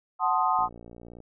sine chord, F# diminished seventh, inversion none, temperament equal, 740 / 880 / 1046.5 / 1244.5 Hz, F#5 / A5 / C6 / Eb6, 0 / 0 / 0 / 0 cents, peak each -27 dBFS, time 0.19-0.69 s, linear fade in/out 50 ms
click train, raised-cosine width 2 ms, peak -32 dBFS, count 37, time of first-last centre 0.59-1.203 s, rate 58.7 Hz
effects none

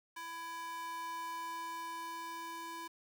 square tone with high-pass filter sweep, 332.7 Hz, E4, 16 cents sharp, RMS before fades -43 dBFS, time 0.16-2.88 s, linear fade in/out 10 ms, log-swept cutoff 1200 to 710 Hz, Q 3, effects 10-bit

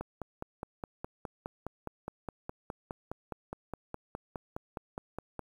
click train, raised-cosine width 1 ms, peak -23 dBFS, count 27, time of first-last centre 0.01-5.393 s, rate 4.83 Hz, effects 9-bit

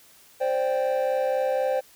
triangle chord, C suspended second, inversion none, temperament equal, 523.3 / 587.3 / 784 Hz, C5 / D5 / G5, 0 / 0 / 0 cents, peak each -21 / -26 / -27 dBFS, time 0.4-1.81 s, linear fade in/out 20 ms, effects tanh soft clip ceiling -13 dBFS + white hiss -54 dBFS RMS until 1.95 s

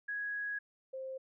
sine tone pair in turn, 1663 / 526.8 Hz, G#6 / C5, +2 / +12 cents, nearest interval octave + minor sixth, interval 1990 cents, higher first, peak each -35 / -39 dBFS, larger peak first, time 0.08-0.59 / 0.93-1.18 s, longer first, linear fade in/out 10 ms, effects none

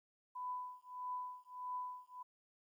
sine tone with tremolo, 998 Hz, B5, 18 cents sharp, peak -38 dBFS, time 0.35-2.23 s, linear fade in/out 10 ms, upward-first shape triangle, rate 1.6 Hz, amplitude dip 100%, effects 13-bit

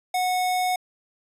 square tone, 733 Hz, F#5, 16 cents flat, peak -22 dBFS, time 0.14-0.76 s, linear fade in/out 5 ms, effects resampled to 32000 Hz

